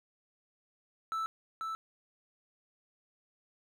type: tone with echo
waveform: triangle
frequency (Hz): 1318.5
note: E6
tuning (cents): 0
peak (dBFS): -30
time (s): 1.12-1.26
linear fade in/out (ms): 0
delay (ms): 490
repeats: 1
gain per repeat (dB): -3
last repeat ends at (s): 1.75
effects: none